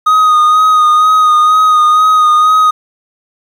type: tone with vibrato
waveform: triangle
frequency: 1244.5 Hz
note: D#6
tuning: in tune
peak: -3 dBFS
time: 0.06-2.71 s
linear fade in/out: 10 ms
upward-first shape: sine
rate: 2.1 Hz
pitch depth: 26 cents each way
effects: 7-bit